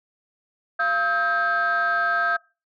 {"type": "tone cluster", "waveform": "sine", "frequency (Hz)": [688, 1284, 1583], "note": ["F5", "E6", "G6"], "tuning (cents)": [-26, -46, 17], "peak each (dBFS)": [-26, -23, -21], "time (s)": [0.79, 2.37], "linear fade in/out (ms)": 10, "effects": ["noise-tail reverb RT60 0.3 s tail -22 dB re dry", "tanh soft clip ceiling -14 dBFS"]}